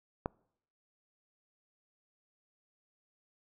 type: click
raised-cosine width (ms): 1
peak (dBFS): -18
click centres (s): 0.259
effects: noise-tail reverb RT60 0.7 s tail -26 dB re dry

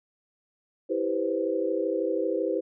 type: chord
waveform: sine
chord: C major seventh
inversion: first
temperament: just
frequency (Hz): 327 / 392.4 / 490.5 / 523.3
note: E4 / G4 / B4 / C5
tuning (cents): -14 / +2 / -12 / 0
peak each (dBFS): -30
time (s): 0.89-2.61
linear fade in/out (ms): 20
effects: none

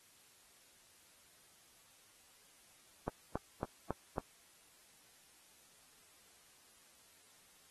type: click train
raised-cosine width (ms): 1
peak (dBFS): -22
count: 5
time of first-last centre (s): 3.08-4.182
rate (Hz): 3.63
effects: white hiss -65 dBFS RMS until 7.7 s + AAC 32 kbps

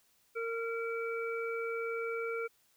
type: harmonic tone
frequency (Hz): 459.4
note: A#4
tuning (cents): -25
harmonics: 1 / 3 / 5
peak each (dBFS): -35 / -40 / -42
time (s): 0.35-2.48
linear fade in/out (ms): 20
effects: white hiss -70 dBFS RMS until 2.76 s

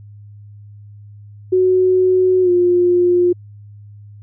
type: tone with pitch glide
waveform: sine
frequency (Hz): 370 to 354.5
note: F#4 to F4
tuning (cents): 0 to +26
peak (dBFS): -10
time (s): 1.52-3.33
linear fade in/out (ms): 10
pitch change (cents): -74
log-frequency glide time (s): 2.42-2.5
effects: added 103 Hz sine -36 dBFS peak until 4.22 s

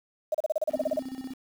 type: tone bursts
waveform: sine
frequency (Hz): 620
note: D#5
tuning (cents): -6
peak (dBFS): -22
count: 12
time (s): 0.32-0.994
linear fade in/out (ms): 5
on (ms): 25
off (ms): 34
type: tone with tremolo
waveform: sine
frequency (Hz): 261.6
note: C4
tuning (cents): 0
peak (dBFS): -32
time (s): 0.68-1.36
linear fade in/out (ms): 50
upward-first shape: square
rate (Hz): 16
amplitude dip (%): 80
effects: 8-bit

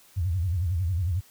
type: tone with vibrato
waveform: sine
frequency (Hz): 88.5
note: F2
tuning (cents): +23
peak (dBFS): -23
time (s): 0.16-1.21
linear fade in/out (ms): 20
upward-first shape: sine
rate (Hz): 11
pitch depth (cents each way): 180
effects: white hiss -56 dBFS RMS until 1.3 s

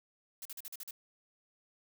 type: noise bursts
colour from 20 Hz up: blue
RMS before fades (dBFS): -44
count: 7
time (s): 0.42-0.909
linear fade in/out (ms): 2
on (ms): 33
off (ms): 43
effects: none

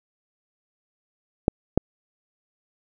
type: clicks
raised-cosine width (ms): 2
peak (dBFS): -3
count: 2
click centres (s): 1.481 / 1.776
effects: none

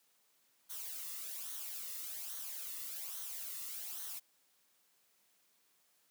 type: noise with flanger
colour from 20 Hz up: blue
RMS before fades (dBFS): -44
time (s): 0.69-4.2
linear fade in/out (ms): 20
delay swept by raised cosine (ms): 0.4 to 1.3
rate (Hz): 1.2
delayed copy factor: -0.6
effects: white hiss -73 dBFS RMS until 6.1 s + high-pass 150 Hz 12 dB/octave

